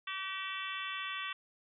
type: harmonic tone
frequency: 383.4 Hz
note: G4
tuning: 38 cents flat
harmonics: 3 / 4 / 5 / 6 / 7 / 8 / 9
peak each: -42 / -46 / -44 / -47 / -43 / -47 / -45 dBFS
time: 0.07-1.33 s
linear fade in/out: 5 ms
effects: none